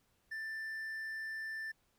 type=tone with hard clipping; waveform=triangle; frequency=1773 Hz; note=A6; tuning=13 cents sharp; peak=-40 dBFS; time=0.31-1.72 s; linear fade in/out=10 ms; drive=6 dB; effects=pink hiss -75 dBFS RMS until 1.98 s